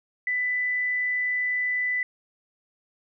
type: tone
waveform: sine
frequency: 1992 Hz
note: B6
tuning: 14 cents sharp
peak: -23 dBFS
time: 0.27-2.03 s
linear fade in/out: 2 ms
effects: none